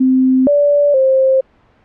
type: tone with pitch steps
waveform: sine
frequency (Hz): 259.6 / 579 / 529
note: C4 / D5 / C5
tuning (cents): -13 / -25 / +19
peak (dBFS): -8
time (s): 0-1.41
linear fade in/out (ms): 10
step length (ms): 470
effects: pink hiss -52 dBFS RMS until 1.84 s + low-pass 2000 Hz 12 dB/octave